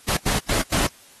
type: noise bursts at uneven times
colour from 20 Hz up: pink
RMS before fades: -22 dBFS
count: 4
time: 0.08-0.17 / 0.26-0.39 / 0.49-0.62 / 0.72-0.87 s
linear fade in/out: 5 ms
effects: white hiss -50 dBFS RMS until 1.2 s + AAC 32 kbps